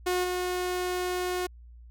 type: tone with level steps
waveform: sawtooth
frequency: 361.9 Hz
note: F#4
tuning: 38 cents flat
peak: -21 / -24 dBFS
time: 0.06-1.47 s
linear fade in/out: 10 ms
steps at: 0.23 s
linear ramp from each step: 20 ms
effects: added 59 Hz sine -46 dBFS peak until 1.9 s